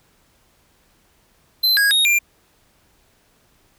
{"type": "tone with pitch steps", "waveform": "square", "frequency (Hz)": [4076, 1644, 3743, 2383], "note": ["C8", "G#6", "A#7", "D7"], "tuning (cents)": [-46, -18, 6, 25], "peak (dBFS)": -14, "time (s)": [1.63, 2.19], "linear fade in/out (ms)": 10, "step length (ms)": 140, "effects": ["pink hiss -59 dBFS RMS until 3.78 s"]}